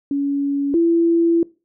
sine tone pair in turn, 281.3 / 335.8 Hz, C#4 / E4, +26 / +32 cents, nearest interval minor third, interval 306 cents, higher second, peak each -17 / -12 dBFS, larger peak second, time 0.11-0.74 / 0.74-1.43 s, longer second, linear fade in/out 2 ms, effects noise-tail reverb RT60 0.3 s tail -22 dB re dry

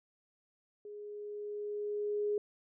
sine tone with level ramp, 415.3 Hz, G#4, in tune, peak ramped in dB -44 to -29 dBFS, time 0.85-2.38 s, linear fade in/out 2 ms, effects none

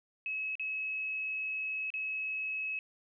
sine tone with dropouts, 2573 Hz, E7, 43 cents flat, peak -33 dBFS, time 0.26-2.79 s, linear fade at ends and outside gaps 1 ms, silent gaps 0.554-0.596 / 1.903-1.939 s, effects none

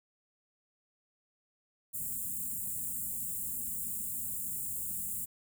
white band-stop noise, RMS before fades -37 dBFS, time 1.93-5.26 s, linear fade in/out 20 ms, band 260 to 7200 Hz, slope 96 dB/octave, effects none

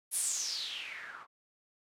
blue noise with low-pass filter sweep, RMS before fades -37 dBFS, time 0.11-1.27 s, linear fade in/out 50 ms, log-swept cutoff 11000 to 1100 Hz, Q 6.1, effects none

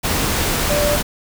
sine tone in noise, 587.3 Hz, D5, in tune, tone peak -17 dBFS, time 0.69-0.97 s, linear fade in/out 20 ms, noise pink, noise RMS -19 dBFS, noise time 0.03-1.03 s, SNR -1 dB, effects none

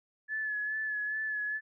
sine tone with vibrato, 1719 Hz, A6, 41 cents flat, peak -31 dBFS, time 0.28-1.61 s, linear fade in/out 50 ms, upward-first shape sine, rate 2.4 Hz, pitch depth 30 cents each way, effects none

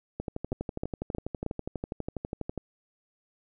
two click trains, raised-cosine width 2 ms, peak -17 / -19 dBFS, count 4 / 30, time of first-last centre 0.52-1.463 / 0.2-2.577 s, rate 3.18 / 12.2 Hz, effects none

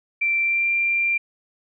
sine tone with pitch glide, 2349 to 2374 Hz, D7 to D7, 0 to +18 cents, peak -18 dBFS, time 0.21-1.18 s, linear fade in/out 10 ms, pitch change +18 cents, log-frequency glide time 0.41-0.7 s, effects none

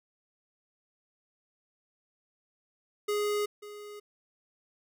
square tone with echo, 415.3 Hz, G#4, in tune, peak -28 dBFS, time 3.08-3.46 s, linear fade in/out 10 ms, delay 540 ms, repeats 1, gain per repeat -15 dB, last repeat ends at 4 s, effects none

